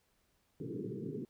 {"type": "band-pass noise", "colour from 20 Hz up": "white", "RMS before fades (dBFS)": -41, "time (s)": [0.6, 1.25], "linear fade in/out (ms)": 0, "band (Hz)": [110, 440], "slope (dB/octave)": 96, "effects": ["pink hiss -75 dBFS RMS until 1.29 s"]}